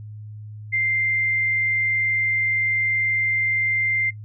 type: tone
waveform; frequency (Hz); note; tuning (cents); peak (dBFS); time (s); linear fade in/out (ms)
sine; 2093; C7; 0; -19; 0.72-4.11; 20
effects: noise-tail reverb RT60 0.1 s tail -18 dB re dry + added 106 Hz sine -34 dBFS peak until 4.24 s